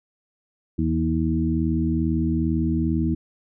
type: harmonic tone with a mistuned harmonic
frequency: 80 Hz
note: D#2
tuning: 49 cents sharp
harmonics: 1 / 2 / 3 / 4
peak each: -25 / -25 / -25 / -25 dBFS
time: 0.78-3.15 s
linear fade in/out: 10 ms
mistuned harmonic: 2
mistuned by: +25 cents
effects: none